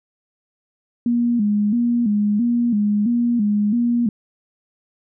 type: tone with vibrato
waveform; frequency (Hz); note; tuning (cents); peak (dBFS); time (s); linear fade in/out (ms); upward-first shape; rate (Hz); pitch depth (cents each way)
sine; 222.3; A3; +18; -15; 1.06-4.09; 2; square; 1.5; 120
effects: none